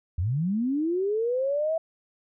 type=linear sweep; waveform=sine; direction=up; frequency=76.5 to 659.3 Hz; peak=-23 dBFS; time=0.18-1.78 s; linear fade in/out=5 ms; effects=none